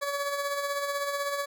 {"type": "tone with tremolo", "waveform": "20% pulse", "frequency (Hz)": 567, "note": "C#5", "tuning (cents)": 39, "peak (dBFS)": -22, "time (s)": [0.01, 1.46], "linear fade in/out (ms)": 20, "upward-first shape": "sine", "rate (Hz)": 16, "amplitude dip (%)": 45, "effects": []}